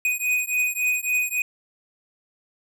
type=beating tone pair; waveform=square; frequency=2489 / 2492.6 Hz; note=D#7 / D#7; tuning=0 / +2 cents; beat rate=3.6 Hz; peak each=-25 dBFS; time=0.05-1.42 s; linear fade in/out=2 ms; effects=none